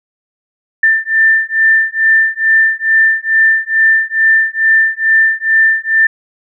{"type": "beating tone pair", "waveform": "sine", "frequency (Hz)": [1783, 1785.3], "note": ["A6", "A6"], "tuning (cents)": [22, 25], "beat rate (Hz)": 2.3, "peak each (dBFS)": -11, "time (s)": [0.83, 6.07], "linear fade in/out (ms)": 5, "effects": []}